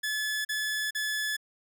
sawtooth tone bursts, 1720 Hz, A6, 40 cents flat, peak -25 dBFS, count 3, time 0.03-1.368 s, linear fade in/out 10 ms, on 420 ms, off 39 ms, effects none

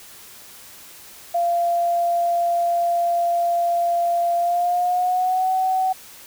sine tone with pitch glide, 690 to 752.5 Hz, F5 to F#5, -21 to +29 cents, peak -17 dBFS, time 1.34-5.93 s, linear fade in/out 10 ms, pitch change +150 cents, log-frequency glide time 4.36-5.52 s, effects white hiss -43 dBFS RMS until 6.26 s

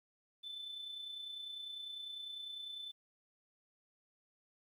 sine tone with amplitude modulation, 3520 Hz, A7, in tune, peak -40 dBFS, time 0.43-2.92 s, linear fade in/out 20 ms, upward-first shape sine, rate 30 Hz, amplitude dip 50%, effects tanh soft clip ceiling -39 dBFS + 12-bit

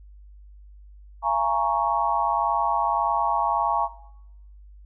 sine chord, Bb minor seventh, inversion second, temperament equal with one note detuned, 682.1 / 830.6 / 932.3 / 1108.7 Hz, F5 / Ab5 / Bb5 / Db6, -41 / 0 / 0 / 0 cents, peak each -29 / -25 / -24 / -25 dBFS, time 1.22-3.89 s, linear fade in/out 50 ms, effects noise-tail reverb RT60 0.8 s tail -17 dB re dry + added 50 Hz sine -44 dBFS peak until 4.85 s

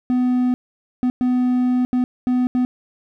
triangle tone bursts at uneven times, 250.1 Hz, B3, 22 cents sharp, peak -13 dBFS, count 6, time 0.1-0.54 / 1.03-1.1 / 1.21-1.85 / 1.93-2.04 / 2.27-2.47 / 2.55-2.65 s, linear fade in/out 0 ms, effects none

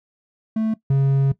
triangle tone pair in turn, 220.2 / 136.97 Hz, A3 / C#3, +2 / -20 cents, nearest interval minor sixth, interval 822 cents, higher first, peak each -16 / -12 dBFS, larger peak second, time 0.56-0.74 / 0.9-1.32 s, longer second, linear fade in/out 5 ms, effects noise-tail reverb RT60 0.1 s tail -17 dB re dry

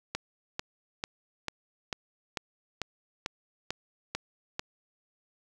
click train, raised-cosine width 0.2 ms, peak -14 dBFS, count 11, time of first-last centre 0.15-4.594 s, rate 2.25 Hz, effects none

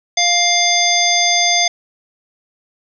harmonic tone, 700 Hz, F5, 4 cents sharp, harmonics 1 / 3 / 5 / 7 / 9, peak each -18 / -18 / -18 / -18 / -18 dBFS, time 0.17-1.68 s, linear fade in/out 5 ms, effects none

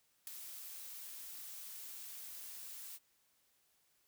blue noise with ADSR envelope, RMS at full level -41 dBFS, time 0.27-2.99 s, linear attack 3 ms, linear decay 8 ms, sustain -8 dB, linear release 41 ms, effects white hiss -75 dBFS RMS until 4.07 s

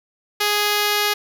5% pulse tone, 415.4 Hz, G#4, in tune, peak -6 dBFS, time 0.4-1.14 s, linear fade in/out 10 ms, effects none

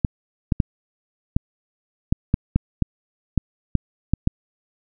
clicks, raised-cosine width 5 ms, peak -4 dBFS, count 12, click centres 0.048 / 0.522 / 0.602 / 1.365 / 2.125 / 2.341 / 2.56 / 2.823 / 3.377 / 3.753 / 4.136 / 4.274 s, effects none

